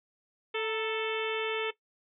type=harmonic tone with a mistuned harmonic; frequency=440 Hz; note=A4; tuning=in tune; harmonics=1 / 2 / 3 / 4 / 5 / 6 / 7 / 8; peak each=-31 / -40 / -39 / -42 / -38 / -39 / -40 / -43 dBFS; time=0.54-1.71 s; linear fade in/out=10 ms; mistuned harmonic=2; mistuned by=+66 cents; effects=noise-tail reverb RT60 0.1 s tail -17 dB re dry